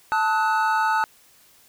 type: chord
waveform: triangle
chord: D# diminished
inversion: second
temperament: equal with one note detuned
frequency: 880 / 1274.3 / 1480 Hz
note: A5 / D#6 / F#6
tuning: 0 / +41 / 0 cents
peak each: -19 / -23 / -23 dBFS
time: 0.12-1.04 s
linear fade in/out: 0 ms
effects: white hiss -55 dBFS RMS until 1.68 s